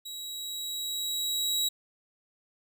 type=tone with level ramp; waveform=sawtooth; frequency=3866 Hz; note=B7; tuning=38 cents flat; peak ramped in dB=-35 to -22 dBFS; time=0.05-1.69 s; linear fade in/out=10 ms; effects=none